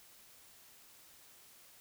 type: silence
effects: white hiss -60 dBFS RMS until 1.8 s